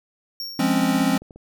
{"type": "tone with exponential decay", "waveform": "square", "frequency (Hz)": 5520, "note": "F8", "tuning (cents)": -21, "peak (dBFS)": -27, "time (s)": [0.4, 1.09], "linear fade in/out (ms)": 1, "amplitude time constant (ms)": 150}
{"type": "chord", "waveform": "square", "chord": "Db major seventh", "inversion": "first", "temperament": "equal with one note detuned", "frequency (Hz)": [174.61, 207.7, 260.9, 277.2], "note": ["F3", "Ab3", "C4", "Db4"], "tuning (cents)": [0, 0, -5, 0], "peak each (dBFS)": [-26, -25, -22, -25], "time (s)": [0.59, 1.18], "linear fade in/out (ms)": 5}
{"type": "clicks", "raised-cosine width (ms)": 2, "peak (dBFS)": -30, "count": 8, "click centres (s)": [0.837, 0.954, 1.009, 1.133, 1.175, 1.22, 1.308, 1.36]}
{"effects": []}